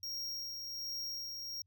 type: tone with tremolo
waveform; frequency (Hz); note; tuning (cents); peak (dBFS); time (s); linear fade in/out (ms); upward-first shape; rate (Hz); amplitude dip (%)
square; 5588; F8; 0; -38; 0.03-1.62; 2; sine; 1.3; 35
effects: added 94 Hz sine -70 dBFS peak until 1.66 s